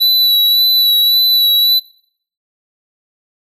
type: tone with vibrato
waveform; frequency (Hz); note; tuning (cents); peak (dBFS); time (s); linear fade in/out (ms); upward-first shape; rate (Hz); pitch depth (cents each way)
square; 3951; B7; 0; -9; 0-1.8; 20; sine; 1.8; 23
effects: noise-tail reverb RT60 0.6 s tail -23 dB re dry